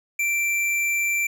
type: tone with hard clipping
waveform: sine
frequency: 2349 Hz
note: D7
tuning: in tune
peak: -22 dBFS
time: 0.19-1.27 s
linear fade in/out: 5 ms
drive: 13 dB
effects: none